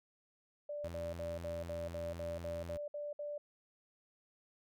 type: tone bursts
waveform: sine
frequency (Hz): 587.3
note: D5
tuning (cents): 0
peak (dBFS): -39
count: 11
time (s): 0.69-3.38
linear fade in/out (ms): 5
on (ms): 190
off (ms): 60
type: tone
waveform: sawtooth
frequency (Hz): 84.7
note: E2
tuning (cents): +48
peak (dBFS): -40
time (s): 0.84-2.77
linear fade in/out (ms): 0
effects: none